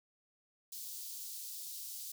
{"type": "high-pass noise", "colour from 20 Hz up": "white", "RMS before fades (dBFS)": -45, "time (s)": [0.72, 2.12], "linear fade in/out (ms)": 5, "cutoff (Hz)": 4000, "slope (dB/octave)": 24, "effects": []}